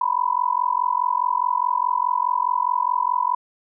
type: tone with amplitude modulation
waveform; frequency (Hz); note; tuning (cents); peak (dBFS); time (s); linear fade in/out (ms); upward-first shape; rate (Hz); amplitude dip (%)
sine; 987.8; B5; 0; -14; 0.01-3.35; 5; sine; 44.8; 100
effects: none